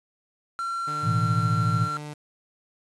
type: tone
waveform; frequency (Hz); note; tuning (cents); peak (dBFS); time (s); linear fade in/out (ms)
triangle; 1363; F6; -43; -25; 0.59-1.97; 0
type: tone with pitch glide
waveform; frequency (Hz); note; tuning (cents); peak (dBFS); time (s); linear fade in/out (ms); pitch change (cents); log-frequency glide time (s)
sawtooth; 150 to 148.96; D3 to D3; +37 to +25; -31; 0.87-2.14; 10; -12; 1.09-1.67
type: chord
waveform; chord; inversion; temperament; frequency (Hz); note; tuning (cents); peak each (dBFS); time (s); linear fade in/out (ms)
sine; A suspended second; none; just; 110 / 123.75 / 165; A2 / B2 / E3; 0 / +4 / +2; -24 / -27 / -26; 1.02-1.89; 50
effects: resampled to 24000 Hz + 8-bit